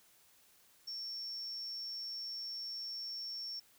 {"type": "tone", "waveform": "sine", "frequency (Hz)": 5460, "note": "F8", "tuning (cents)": -40, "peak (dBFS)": -39, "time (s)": [0.87, 3.6], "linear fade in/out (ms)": 10, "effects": ["tanh soft clip ceiling -35 dBFS", "white hiss -66 dBFS RMS until 3.78 s"]}